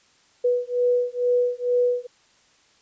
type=beating tone pair; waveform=sine; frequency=489.6 / 491.8 Hz; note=B4 / B4; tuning=-15 / -7 cents; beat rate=2.2 Hz; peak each=-22 dBFS; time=0.44-2.07 s; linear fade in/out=10 ms; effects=white hiss -59 dBFS RMS until 2.81 s + resampled to 16000 Hz